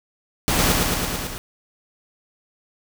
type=noise with echo; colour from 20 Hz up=pink; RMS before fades=-20 dBFS; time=0.48-0.72 s; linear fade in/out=0 ms; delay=110 ms; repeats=6; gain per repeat=-2 dB; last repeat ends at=1.38 s; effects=none